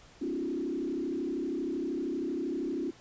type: tone with frequency modulation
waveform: sine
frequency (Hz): 311.1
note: D#4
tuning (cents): 0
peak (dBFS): -30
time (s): 0.21-2.91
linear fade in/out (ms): 10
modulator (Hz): 32.8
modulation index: 1.8
effects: pink hiss -56 dBFS RMS until 3 s + resampled to 16000 Hz